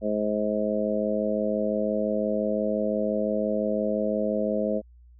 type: harmonic tone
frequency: 105.8 Hz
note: G#2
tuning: 33 cents sharp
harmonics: 2 / 3 / 4 / 5 / 6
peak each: -28 / -34 / -32 / -28 / -29 dBFS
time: 0.01-4.82 s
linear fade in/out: 50 ms
effects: added 60 Hz sine -49 dBFS peak until 5.19 s